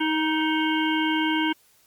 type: harmonic tone with a mistuned harmonic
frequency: 314.1 Hz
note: D#4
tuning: 16 cents sharp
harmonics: 1 / 3 / 5 / 7 / 9 / 10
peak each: -23 / -28 / -30 / -31 / -33 / -33 dBFS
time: 0-1.53 s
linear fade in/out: 10 ms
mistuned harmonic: 5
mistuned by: -21 cents
effects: white hiss -60 dBFS RMS until 1.86 s + Opus 32 kbps